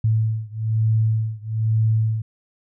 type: beating tone pair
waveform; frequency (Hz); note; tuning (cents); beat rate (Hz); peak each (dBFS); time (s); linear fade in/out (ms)
sine; 110 / 111.1; A2 / A2; 0 / +17; 1.1; -20 / -21; 0.04-2.22; 5
effects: none